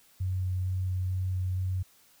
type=tone with vibrato; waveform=sine; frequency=92.5 Hz; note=F#2; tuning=in tune; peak=-27 dBFS; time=0.2-1.83 s; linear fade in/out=10 ms; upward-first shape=square; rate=2.2 Hz; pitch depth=8 cents each way; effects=white hiss -61 dBFS RMS until 2.2 s